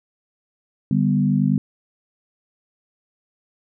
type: chord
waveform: sine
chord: G major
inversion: second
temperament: equal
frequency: 146.83 / 196 / 246.9 Hz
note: D3 / G3 / B3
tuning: 0 / 0 / 0 cents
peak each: -20 / -19 / -21 dBFS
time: 0.91-1.58 s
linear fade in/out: 2 ms
effects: none